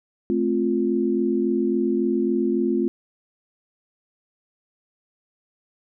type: chord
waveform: sine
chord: F major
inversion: first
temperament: just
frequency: 218.3 / 261.9 / 349.2 Hz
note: A3 / C4 / F4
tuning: -13 / +2 / 0 cents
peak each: -24 / -24 / -22 dBFS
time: 0.3-2.88 s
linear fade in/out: 0 ms
effects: none